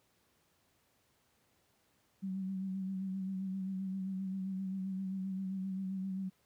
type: tone with vibrato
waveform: sine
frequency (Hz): 190.4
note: F#3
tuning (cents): +50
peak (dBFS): -35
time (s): 2.22-6.3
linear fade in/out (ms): 20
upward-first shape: sine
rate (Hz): 7.6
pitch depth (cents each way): 33
effects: pink hiss -73 dBFS RMS until 6.45 s + high-pass 80 Hz 12 dB/octave